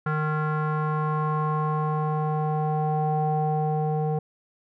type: tone with low-pass filter sweep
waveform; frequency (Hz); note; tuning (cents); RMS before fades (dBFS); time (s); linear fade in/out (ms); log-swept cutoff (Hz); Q
square; 153.5; D#3; -23; -25; 0.06-4.19; 5; 1400 to 650; 5
effects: none